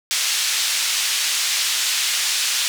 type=band-pass noise; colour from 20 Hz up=pink; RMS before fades=-21 dBFS; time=0.11-2.68 s; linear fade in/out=0 ms; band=2900 to 8200 Hz; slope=12 dB/octave; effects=none